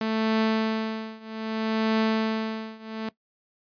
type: tone with tremolo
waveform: sawtooth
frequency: 220.6 Hz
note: A3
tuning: 5 cents sharp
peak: -16 dBFS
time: 0.01-3.09 s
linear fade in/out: 2 ms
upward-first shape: triangle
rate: 0.63 Hz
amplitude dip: 95%
effects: noise-tail reverb RT60 0.1 s tail -19 dB re dry + resampled to 11025 Hz